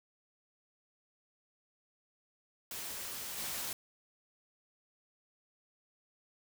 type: noise with level steps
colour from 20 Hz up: white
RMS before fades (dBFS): -42 / -39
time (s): 2.71-3.73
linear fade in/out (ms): 2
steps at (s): 3.37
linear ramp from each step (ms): 20
effects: none